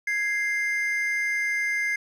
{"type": "tone pair together", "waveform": "triangle", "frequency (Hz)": [1661.2, 2093], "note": ["G#6", "C7"], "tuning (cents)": [0, 0], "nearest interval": "major third", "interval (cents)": 400, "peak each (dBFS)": [-27, -23], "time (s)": [0.07, 1.96], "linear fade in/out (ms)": 5, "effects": []}